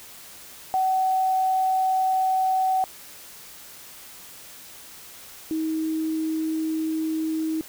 sine tone pair in turn, 755 / 317.4 Hz, F#5 / D#4, +35 / +35 cents, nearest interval octave + minor third, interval 1500 cents, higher first, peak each -19 / -23 dBFS, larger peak first, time 0.74-2.84 / 5.51-7.61 s, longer neither, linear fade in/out 0 ms, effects white hiss -44 dBFS RMS until 7.68 s

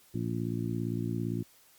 harmonic tone, 57.6 Hz, A#1, 20 cents flat, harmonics 2 / 3 / 4 / 5 / 6, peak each -34 / -36 / -37 / -38 / -39 dBFS, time 0.14-1.43 s, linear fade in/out 10 ms, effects white hiss -61 dBFS RMS until 1.78 s + Opus 48 kbps

